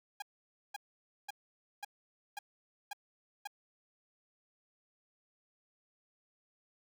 sawtooth tone bursts, 816 Hz, G#5, 31 cents flat, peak -35 dBFS, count 7, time 0.2-3.474 s, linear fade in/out 5 ms, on 22 ms, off 520 ms, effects none

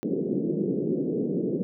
white band-pass noise, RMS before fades -27 dBFS, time 0.03-1.63 s, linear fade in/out 0 ms, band 150 to 450 Hz, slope 48 dB/octave, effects none

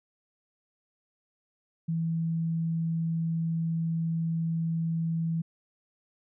sine tone, 164.3 Hz, E3, 5 cents flat, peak -26 dBFS, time 1.88-5.42 s, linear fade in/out 10 ms, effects none

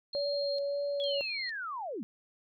sine tone with tremolo, 4221 Hz, C8, 14 cents sharp, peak -36 dBFS, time 0.13-1.51 s, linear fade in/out 5 ms, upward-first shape square, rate 1.1 Hz, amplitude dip 80%
sine tone with vibrato, 567 Hz, C#5, 39 cents sharp, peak -30 dBFS, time 0.15-1.21 s, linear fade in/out 0 ms, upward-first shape sine, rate 1.8 Hz, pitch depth 14 cents each way
sine linear sweep, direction down, 3400 to 185.9 Hz, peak -35 dBFS, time 1-2.03 s, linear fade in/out 0 ms
effects none

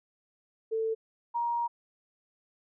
sine tone pair in turn, 445.4 / 943.8 Hz, A4 / A#5, +21 / +21 cents, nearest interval octave + minor second, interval 1300 cents, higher second, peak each -27 dBFS, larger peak neither, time 0.71-0.95 / 1.34-1.68 s, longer second, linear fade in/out 20 ms, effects none

